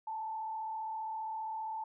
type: tone with frequency modulation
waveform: sine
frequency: 880 Hz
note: A5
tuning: in tune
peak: -36 dBFS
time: 0.07-1.84 s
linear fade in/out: 5 ms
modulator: 35.1 Hz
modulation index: 0.58
effects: none